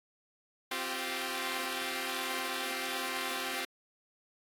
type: chord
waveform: 5% pulse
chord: C suspended fourth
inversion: none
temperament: equal with one note detuned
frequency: 261.6 / 349.2 / 387.7 Hz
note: C4 / F4 / G4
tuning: 0 / 0 / -19 cents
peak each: -27 dBFS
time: 0.71-3.65 s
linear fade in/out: 5 ms
effects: AAC 64 kbps